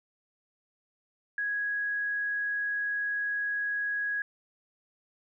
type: tone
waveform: sine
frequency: 1661.2 Hz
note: G#6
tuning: in tune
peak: -28 dBFS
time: 1.38-4.22 s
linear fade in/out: 2 ms
effects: none